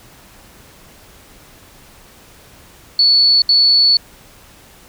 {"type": "tone bursts at uneven times", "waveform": "sine", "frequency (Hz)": 4435, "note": "C#8", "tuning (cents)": 0, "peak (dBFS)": -8, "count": 2, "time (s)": [[2.99, 3.42], [3.49, 3.97]], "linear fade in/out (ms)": 2, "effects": ["pink hiss -44 dBFS RMS until 4.88 s"]}